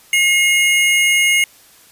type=tone pair together; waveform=square; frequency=2153 / 2859 Hz; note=C7 / F7; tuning=+49 / +40 cents; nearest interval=perfect fourth; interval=491 cents; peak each=-13 / -18 dBFS; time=0.13-1.44 s; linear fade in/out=2 ms; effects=white hiss -47 dBFS RMS until 1.91 s + resampled to 32000 Hz